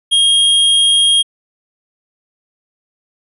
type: tone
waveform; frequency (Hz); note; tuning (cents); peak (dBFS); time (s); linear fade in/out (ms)
square; 3249; G#7; -39; -9; 0.11-1.23; 20
effects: resampled to 32000 Hz